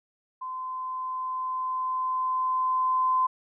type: tone with level ramp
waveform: sine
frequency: 1029 Hz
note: C6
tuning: 29 cents flat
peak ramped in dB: -32 to -20 dBFS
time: 0.41-3.27 s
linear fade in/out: 10 ms
effects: none